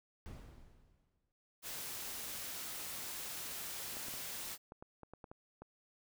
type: noise with exponential decay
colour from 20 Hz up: brown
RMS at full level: -45 dBFS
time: 0.26-1.32 s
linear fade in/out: 0 ms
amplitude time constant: 230 ms
type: noise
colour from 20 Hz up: white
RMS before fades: -44 dBFS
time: 1.62-4.58 s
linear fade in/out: 50 ms
type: clicks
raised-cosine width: 1 ms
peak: -36 dBFS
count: 10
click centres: 3.969 / 4.084 / 4.139 / 4.721 / 4.825 / 5.033 / 5.136 / 5.242 / 5.315 / 5.62 s
effects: none